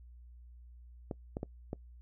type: clicks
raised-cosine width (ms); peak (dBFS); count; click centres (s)
2; -23; 4; 1.112 / 1.369 / 1.431 / 1.731
effects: noise-tail reverb RT60 0.1 s tail -23 dB re dry + added 60 Hz sine -51 dBFS peak until 2.01 s